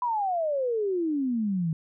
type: exponential sweep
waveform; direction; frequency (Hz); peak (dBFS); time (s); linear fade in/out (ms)
sine; down; 1006 to 155.56; -24; 0.02-1.73; 2
effects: none